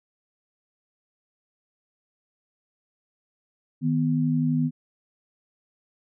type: tone pair together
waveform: sine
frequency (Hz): 156.3 / 248.1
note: D#3 / B3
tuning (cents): +8 / +8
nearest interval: minor sixth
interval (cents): 800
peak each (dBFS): -23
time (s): 3.81-4.71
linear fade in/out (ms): 50
effects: none